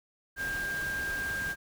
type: tone in noise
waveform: sine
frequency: 1599 Hz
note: G6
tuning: 34 cents sharp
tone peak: -31 dBFS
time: 0.36-1.56 s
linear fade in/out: 50 ms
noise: pink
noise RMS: -41 dBFS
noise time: 0.36-1.56 s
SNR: +7 dB
effects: none